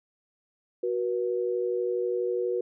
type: tone pair together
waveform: sine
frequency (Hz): 370 / 482.2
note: F#4 / B4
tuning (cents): 0 / -41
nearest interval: perfect fourth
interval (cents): 459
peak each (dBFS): -28 / -28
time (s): 0.83-2.61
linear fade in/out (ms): 5
effects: none